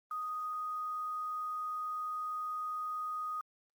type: tone with quantisation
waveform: sine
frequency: 1244.5 Hz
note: D#6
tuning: in tune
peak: -35 dBFS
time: 0.11-3.41 s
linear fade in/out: 2 ms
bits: 10
effects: Opus 24 kbps